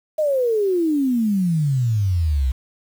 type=exponential sweep; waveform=sine; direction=down; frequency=634 to 61.74 Hz; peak=-16 dBFS; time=0.18-2.52 s; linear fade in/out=10 ms; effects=7-bit